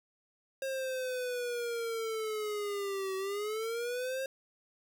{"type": "linear two-way sweep", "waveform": "square", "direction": "down then up", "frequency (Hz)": [538, 379.2, 538], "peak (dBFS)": -34, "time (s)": [0.62, 4.26], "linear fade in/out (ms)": 2, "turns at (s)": 3.16, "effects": []}